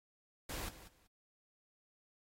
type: noise with echo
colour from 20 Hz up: pink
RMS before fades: -43 dBFS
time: 0.49-0.69 s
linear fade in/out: 5 ms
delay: 190 ms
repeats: 2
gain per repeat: -14 dB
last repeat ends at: 1.07 s
effects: AAC 48 kbps